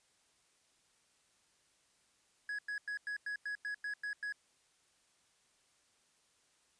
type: tone bursts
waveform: triangle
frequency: 1673 Hz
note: G#6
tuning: 12 cents sharp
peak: -35 dBFS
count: 10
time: 2.49-4.324 s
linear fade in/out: 2 ms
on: 97 ms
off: 96 ms
effects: white hiss -72 dBFS RMS until 6.79 s + resampled to 22050 Hz